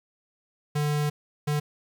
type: tone bursts at uneven times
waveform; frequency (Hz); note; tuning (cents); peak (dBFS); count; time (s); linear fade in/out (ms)
square; 148.2; D3; +16; -24; 2; 0.75-1.1 / 1.47-1.6; 10
effects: 10-bit